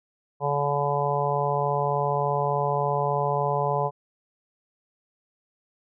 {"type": "harmonic tone", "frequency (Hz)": 143.4, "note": "D3", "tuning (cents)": -41, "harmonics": [1, 3, 4, 5, 6, 7], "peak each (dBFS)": [-29, -29, -29, -29, -29, -29], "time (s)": [0.4, 3.91], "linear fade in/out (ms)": 50, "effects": []}